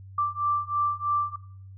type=beating tone pair; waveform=sine; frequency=1173 / 1176.1 Hz; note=D6 / D6; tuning=-2 / +2 cents; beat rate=3.1 Hz; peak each=-27 dBFS; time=0.18-1.36 s; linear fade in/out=5 ms; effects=noise-tail reverb RT60 0.6 s tail -19 dB re dry + added 96 Hz sine -42 dBFS peak until 1.77 s